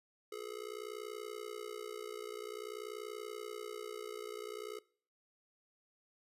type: tone with amplitude modulation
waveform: square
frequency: 424.4 Hz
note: G#4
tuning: 38 cents sharp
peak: -39 dBFS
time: 0.32-4.79 s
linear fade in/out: 5 ms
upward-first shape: sine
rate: 60.5 Hz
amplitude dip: 90%
effects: noise-tail reverb RT60 0.5 s tail -22 dB re dry + resampled to 32000 Hz